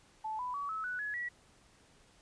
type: tone with pitch steps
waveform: sine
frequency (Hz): 871 / 994.8 / 1136.1 / 1297.5 / 1481.9 / 1692.4 / 1932.9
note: A5 / B5 / C#6 / E6 / F#6 / G#6 / B6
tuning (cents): -18 / +12 / +42 / -28 / +2 / +32 / -38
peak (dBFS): -35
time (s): 0.24-1.29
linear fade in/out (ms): 10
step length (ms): 150
effects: pink hiss -64 dBFS RMS until 2.21 s + resampled to 22050 Hz